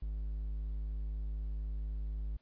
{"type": "tone", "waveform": "triangle", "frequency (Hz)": 52, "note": "G#1", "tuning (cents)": 3, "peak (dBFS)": -33, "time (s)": [0.02, 2.37], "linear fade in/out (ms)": 5, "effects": ["pink hiss -75 dBFS RMS until 2.41 s", "resampled to 11025 Hz"]}